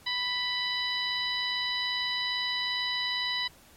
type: harmonic tone with a mistuned harmonic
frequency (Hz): 987.8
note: B5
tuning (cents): 0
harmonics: 1 / 2 / 3 / 4 / 5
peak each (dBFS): -38 / -33 / -35 / -31 / -39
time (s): 0.06-3.48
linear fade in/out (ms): 10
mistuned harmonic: 3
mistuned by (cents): +24
effects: pink hiss -56 dBFS RMS until 3.76 s + MP3 64 kbps